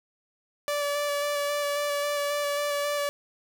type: tone with vibrato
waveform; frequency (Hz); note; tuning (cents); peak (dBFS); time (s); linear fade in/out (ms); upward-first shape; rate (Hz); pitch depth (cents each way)
sawtooth; 579; D5; -25; -22; 0.68-3.09; 0; square; 3.7; 12
effects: none